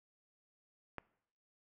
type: click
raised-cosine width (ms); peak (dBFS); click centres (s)
0.5; -26; 0.983
effects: noise-tail reverb RT60 0.7 s tail -22 dB re dry